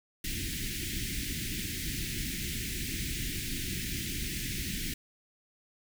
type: band-stop noise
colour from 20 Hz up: pink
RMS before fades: -35 dBFS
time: 0.24-4.94 s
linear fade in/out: 5 ms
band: 350 to 1800 Hz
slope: 48 dB/octave
effects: none